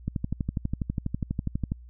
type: click train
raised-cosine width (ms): 5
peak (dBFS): -15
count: 21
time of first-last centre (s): 0.08-1.719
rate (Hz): 12.2
effects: added 60 Hz sine -44 dBFS peak until 1.89 s